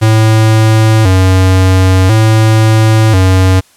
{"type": "tone with vibrato", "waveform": "square", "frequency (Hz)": 101.5, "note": "G#2", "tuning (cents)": -39, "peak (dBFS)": -5, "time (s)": [0.01, 3.61], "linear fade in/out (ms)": 20, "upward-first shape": "square", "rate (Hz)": 0.48, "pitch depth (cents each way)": 140, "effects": ["white hiss -46 dBFS RMS until 3.76 s", "low-pass 11000 Hz 12 dB/octave"]}